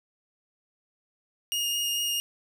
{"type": "tone with vibrato", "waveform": "sawtooth", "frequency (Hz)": 2849, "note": "F7", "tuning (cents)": 34, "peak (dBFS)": -23, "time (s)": [1.52, 2.2], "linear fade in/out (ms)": 0, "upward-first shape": "triangle", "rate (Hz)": 4.5, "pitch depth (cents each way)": 10, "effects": []}